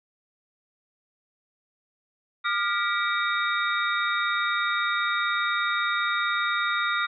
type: tone cluster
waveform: sine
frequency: 1202 / 1407 / 1946 / 2304 / 3716 Hz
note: D6 / F6 / B6 / D7 / A#7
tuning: +40 / +12 / -26 / -34 / -6 cents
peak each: -28 / -27 / -31 / -34 / -31 dBFS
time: 2.44-7.07 s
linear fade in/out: 20 ms
effects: none